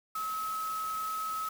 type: tone in noise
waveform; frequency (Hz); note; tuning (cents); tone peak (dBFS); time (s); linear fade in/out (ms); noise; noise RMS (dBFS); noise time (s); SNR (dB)
sine; 1287; E6; -42; -32; 0.15-1.49; 5; white; -45; 0.15-1.49; +10
effects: none